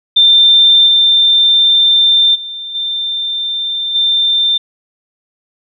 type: tone with level steps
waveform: sine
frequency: 3581 Hz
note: A7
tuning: 30 cents sharp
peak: -4 / -6 / -22 / -15 / -9 dBFS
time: 0.16-4.58 s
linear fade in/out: 10 ms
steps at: 0.86 / 2.34 / 2.74 / 3.94 s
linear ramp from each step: 20 ms
effects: none